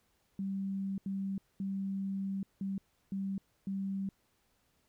sine tone bursts at uneven times, 194.6 Hz, G3, 12 cents flat, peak -33 dBFS, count 6, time 0.39-0.98 / 1.06-1.38 / 1.6-2.43 / 2.61-2.78 / 3.12-3.38 / 3.67-4.09 s, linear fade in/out 2 ms, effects pink hiss -74 dBFS RMS until 4.88 s

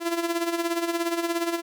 sawtooth tone with tremolo, 338.3 Hz, E4, 45 cents sharp, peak -18 dBFS, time 0-1.62 s, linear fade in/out 50 ms, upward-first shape sine, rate 17 Hz, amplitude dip 65%, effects none

